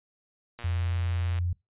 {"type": "click train", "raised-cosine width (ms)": 0.3, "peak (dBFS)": -26, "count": 95, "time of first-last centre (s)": [0.59, 1.387], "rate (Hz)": 118}
{"type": "tone with pitch glide", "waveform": "sine", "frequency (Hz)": [87.31, 87.82], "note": ["F2", "F2"], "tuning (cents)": [0, 10], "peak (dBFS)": -25, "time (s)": [0.64, 1.53], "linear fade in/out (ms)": 5, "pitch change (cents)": 10, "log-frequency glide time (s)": [0.8, 0.97]}
{"effects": ["noise-tail reverb RT60 0.2 s tail -23 dB re dry", "resampled to 8000 Hz"]}